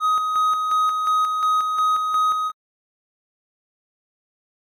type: tone with tremolo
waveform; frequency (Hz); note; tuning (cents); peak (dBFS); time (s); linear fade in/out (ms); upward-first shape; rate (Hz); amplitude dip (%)
triangle; 1257; D#6; +17; -14; 0-2.52; 50; square; 2.8; 40
effects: AAC 64 kbps